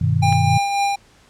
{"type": "chord", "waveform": "sine", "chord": "G augmented", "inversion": "none", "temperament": "equal", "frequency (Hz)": [98, 123.47, 155.56], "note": ["G2", "B2", "D#3"], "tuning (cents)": [0, 0, 0], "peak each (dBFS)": -19, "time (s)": [0.01, 0.58], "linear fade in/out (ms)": 5}
{"type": "tone with tremolo", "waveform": "square", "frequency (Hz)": 801, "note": "G5", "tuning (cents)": 37, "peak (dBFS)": -16, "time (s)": [0.22, 0.96], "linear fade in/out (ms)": 10, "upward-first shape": "triangle", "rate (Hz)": 3.7, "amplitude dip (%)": 45}
{"type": "clicks", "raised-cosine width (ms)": 0.3, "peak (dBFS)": [-19, -18], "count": 2, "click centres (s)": [0.324, 0.327]}
{"effects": ["pink hiss -52 dBFS RMS until 1.29 s", "low-pass 8000 Hz 12 dB/octave"]}